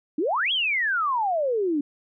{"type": "exponential two-way sweep", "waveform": "sine", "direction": "up then down", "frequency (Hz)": [277.2, 3373, 277.2], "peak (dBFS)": -21, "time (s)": [0.18, 1.81], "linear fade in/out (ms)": 5, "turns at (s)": 0.52, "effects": []}